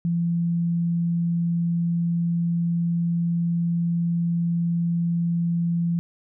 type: tone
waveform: sine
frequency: 170.1 Hz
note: F3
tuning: 45 cents flat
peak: -20 dBFS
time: 0.05-5.99 s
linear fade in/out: 0 ms
effects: none